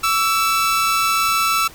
sawtooth tone pair together, 1143 / 1323.9 Hz, D6 / E6, -47 / +7 cents, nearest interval minor third, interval 254 cents, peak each -20 / -12 dBFS, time 0.03-1.68 s, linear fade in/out 10 ms, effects pink hiss -41 dBFS RMS until 1.74 s + MP3 96 kbps

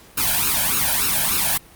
white noise with flanger, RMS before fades -19 dBFS, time 0.17-1.58 s, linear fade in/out 10 ms, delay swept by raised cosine 0.74 to 1.28 ms, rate 3.4 Hz, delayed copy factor +0.9, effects pink hiss -47 dBFS RMS until 1.75 s + Opus 48 kbps

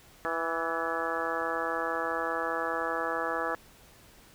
harmonic tone with a mistuned harmonic, 164.81 Hz, E3, in tune, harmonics 2 / 3 / 4 / 5 / 6 / 7 / 8 / 9 / 10, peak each -40 / -35 / -37 / -38 / -40 / -37 / -36 / -41 / -36 dBFS, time 0.25-3.55 s, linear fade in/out 0 ms, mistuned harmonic 10, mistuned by +53 cents, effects pink hiss -56 dBFS RMS until 4.34 s

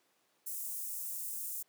white high-pass noise, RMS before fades -40 dBFS, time 0.46-1.63 s, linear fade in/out 10 ms, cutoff 7700 Hz, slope 24 dB/octave, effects pink hiss -73 dBFS RMS until 1.68 s + high-pass 300 Hz 12 dB/octave

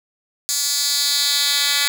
10% pulse tone with high-pass filter sweep, 285.6 Hz, D4, 48 cents flat, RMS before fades -19 dBFS, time 0.49-1.88 s, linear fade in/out 0 ms, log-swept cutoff 5900 to 2800 Hz, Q 1.9, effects none

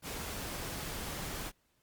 pink noise, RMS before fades -40 dBFS, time 0.02-1.52 s, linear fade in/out 50 ms, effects pink hiss -74 dBFS RMS until 1.82 s + Opus 48 kbps

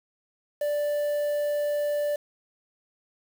triangle tone with quantisation, 587.3 Hz, D5, in tune, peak -22 dBFS, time 0.61-2.16 s, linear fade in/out 5 ms, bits 7, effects none

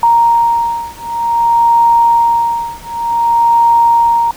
sine beating tone pair, 932.3 / 932.84 Hz, A#5 / A#5, 0 / +1 cents, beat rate 0.54 Hz, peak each -11 dBFS, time 0.03-4.31 s, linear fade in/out 2 ms, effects pink hiss -35 dBFS RMS until 4.36 s

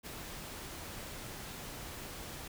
pink noise with ADSR envelope, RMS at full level -43 dBFS, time 0.03-2.48 s, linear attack 36 ms, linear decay 10 ms, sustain -2 dB, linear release 7 ms, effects none

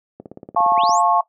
click train, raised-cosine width 2 ms, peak -19 dBFS, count 13, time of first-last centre 0.2-0.894 s, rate 17.3 Hz
sine chord, F augmented, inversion none, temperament just, 698.5 / 873.1 / 1091.3 Hz, F5 / A5 / C#6, 0 / -14 / -27 cents, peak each -18 dBFS, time 0.56-1.21 s, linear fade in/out 5 ms
sine linear sweep, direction up, 1731 to 8372 Hz, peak -26 dBFS, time 0.76-1.02 s, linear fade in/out 50 ms
effects noise-tail reverb RT60 0.1 s tail -17 dB re dry + high-pass 200 Hz 12 dB/octave

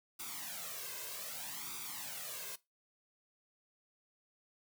white noise with flanger, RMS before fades -44 dBFS, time 0.19-2.56 s, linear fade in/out 10 ms, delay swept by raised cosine 0.83 to 1.93 ms, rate 0.64 Hz, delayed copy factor +0.75, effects noise-tail reverb RT60 0.2 s tail -19 dB re dry + high-pass 150 Hz 12 dB/octave

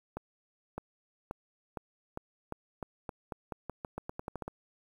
accelerating click train, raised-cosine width 1 ms, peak -23 dBFS, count 19, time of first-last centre 0.17-4.48 s, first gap 610 ms, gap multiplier 0.87, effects 9-bit

